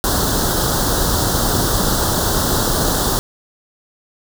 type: band-stop noise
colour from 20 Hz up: pink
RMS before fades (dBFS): -17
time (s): 0.04-3.19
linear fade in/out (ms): 0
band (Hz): 1600 to 3400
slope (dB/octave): 48
effects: none